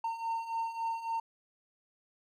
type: beating tone pair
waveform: triangle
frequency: 909 / 912.6 Hz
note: A#5 / A#5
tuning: -44 / -37 cents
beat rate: 3.6 Hz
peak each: -37 / -32 dBFS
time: 0.04-1.2 s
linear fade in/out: 5 ms
effects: none